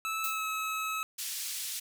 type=tone with pitch glide; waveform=25% pulse; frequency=1308 to 1289.2 Hz; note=E6 to E6; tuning=-14 to -39 cents; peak=-28 dBFS; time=0.05-1.03 s; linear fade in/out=0 ms; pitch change=-25 cents; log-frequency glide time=0.24-0.45 s
type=noise with exponential decay; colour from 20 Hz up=violet; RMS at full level=-32 dBFS; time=0.24-0.5 s; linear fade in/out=1 ms; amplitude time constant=56 ms
type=band-pass noise; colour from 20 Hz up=white; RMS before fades=-37 dBFS; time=1.18-1.8 s; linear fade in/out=10 ms; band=2900 to 12000 Hz; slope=12 dB/octave
effects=none